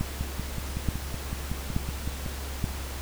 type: two click trains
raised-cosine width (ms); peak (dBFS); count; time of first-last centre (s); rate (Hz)
5; -19 / -13; 12 / 4; 0.21-2.262 / 0.01-2.642; 5.36 / 1.14
effects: added 68 Hz sine -34 dBFS peak until 3.01 s + pink hiss -39 dBFS RMS until 3.01 s